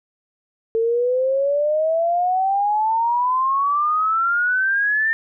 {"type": "exponential sweep", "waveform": "sine", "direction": "up", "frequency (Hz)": [446.1, 1809], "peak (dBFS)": -16, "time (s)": [0.75, 5.13], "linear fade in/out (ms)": 0, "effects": []}